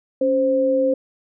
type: tone pair together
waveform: sine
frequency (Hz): 277.4 / 523.3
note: C#4 / C5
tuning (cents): +1 / 0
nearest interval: major seventh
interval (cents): 1099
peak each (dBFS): -22 / -16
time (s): 0.21-0.94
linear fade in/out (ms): 5
effects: none